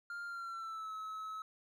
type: tone with pitch glide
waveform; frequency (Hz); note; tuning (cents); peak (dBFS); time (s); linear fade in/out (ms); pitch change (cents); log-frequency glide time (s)
triangle; 1400 to 1291.2; F6 to E6; +4 to -36; -39; 0.1-1.42; 2; -140; 0.26-0.93
effects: none